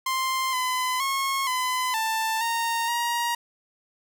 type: tone with pitch steps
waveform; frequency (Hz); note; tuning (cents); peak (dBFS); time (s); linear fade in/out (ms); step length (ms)
sawtooth; 1048 / 1014 / 1087 / 1013 / 887 / 924 / 946; C6 / B5 / C#6 / B5 / A5 / A#5 / A#5; +2 / +45 / -34 / +44 / +14 / -16 / +25; -20; 0.06-3.35; 5; 470
effects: none